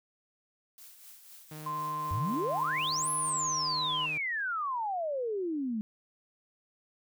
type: noise with tremolo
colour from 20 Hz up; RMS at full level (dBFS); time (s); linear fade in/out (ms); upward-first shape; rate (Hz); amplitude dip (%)
blue; -50; 0.78-3.3; 0; triangle; 4; 55
type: tone with vibrato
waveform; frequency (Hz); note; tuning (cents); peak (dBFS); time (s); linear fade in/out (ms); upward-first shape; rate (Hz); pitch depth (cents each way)
sawtooth; 153.8; D#3; -20; -38; 1.51-4.18; 5; sine; 17; 10
type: tone with pitch glide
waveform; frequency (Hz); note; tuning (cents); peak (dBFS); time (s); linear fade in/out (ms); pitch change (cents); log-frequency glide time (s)
sine; 1043 to 1020.4; C6 to C6; -6 to -44; -32; 1.66-4.06; 5; -38; 3.6-3.75
type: exponential two-way sweep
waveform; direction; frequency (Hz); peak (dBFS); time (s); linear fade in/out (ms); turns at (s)
sine; up then down; 84.3 to 11175 to 208; -30; 2.11-5.81; 0; 3.11
effects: none